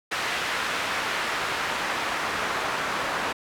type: noise with band-pass filter sweep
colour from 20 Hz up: pink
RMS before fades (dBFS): -28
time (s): 0.11-3.33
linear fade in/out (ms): 10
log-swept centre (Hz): 1800 to 1200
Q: 0.89
effects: none